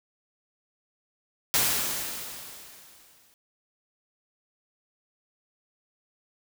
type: noise with exponential decay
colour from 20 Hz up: white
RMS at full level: -22 dBFS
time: 1.54-3.34 s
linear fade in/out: 0 ms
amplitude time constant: 390 ms
effects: none